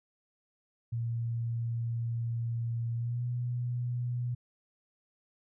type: tone with pitch glide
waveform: sine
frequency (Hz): 116.54 to 122.05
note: A#2 to B2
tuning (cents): 0 to -20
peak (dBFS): -30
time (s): 0.92-4.35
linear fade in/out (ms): 10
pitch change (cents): +80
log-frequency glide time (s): 2.95-3.24
effects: none